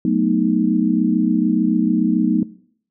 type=chord; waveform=sine; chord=B dominant seventh; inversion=second; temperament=equal; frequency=185 / 220 / 246.9 / 311.1 Hz; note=F#3 / A3 / B3 / D#4; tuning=0 / 0 / 0 / 0 cents; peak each=-20 dBFS; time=0.05-2.43 s; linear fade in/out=2 ms; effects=noise-tail reverb RT60 0.6 s tail -20 dB re dry